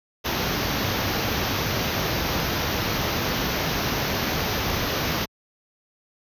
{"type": "band-stop noise", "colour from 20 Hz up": "pink", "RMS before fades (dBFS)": -24, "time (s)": [0.24, 5.26], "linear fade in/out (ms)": 20, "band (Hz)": [6300, 12000], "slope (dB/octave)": 96, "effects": ["high-pass 60 Hz 12 dB/octave", "resampled to 32000 Hz"]}